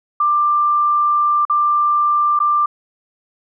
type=tone with dropouts; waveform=sine; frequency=1185 Hz; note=D6; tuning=15 cents sharp; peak=-12 dBFS; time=0.2-2.66 s; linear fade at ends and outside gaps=5 ms; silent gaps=1.452-1.497 / 2.391-2.401 s; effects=none